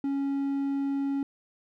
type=tone; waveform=triangle; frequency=277.2 Hz; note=C#4; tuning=in tune; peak=-24 dBFS; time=0.04-1.23 s; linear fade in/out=2 ms; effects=none